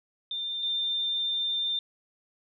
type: tone pair in turn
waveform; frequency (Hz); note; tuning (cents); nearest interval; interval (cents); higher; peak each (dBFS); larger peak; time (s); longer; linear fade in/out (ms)
sine; 3594 / 3594; A7 / A7; +36 / +36; unison; 0; neither; -30 / -26; second; 0.31-0.63 / 0.63-1.79; second; 2
effects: none